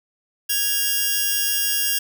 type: tone pair together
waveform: 5% pulse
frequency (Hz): 1649.4 / 2799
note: G#6 / F7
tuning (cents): -12 / +3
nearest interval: major sixth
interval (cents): 915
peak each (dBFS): -12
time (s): 0.49-1.99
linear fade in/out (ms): 10
effects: none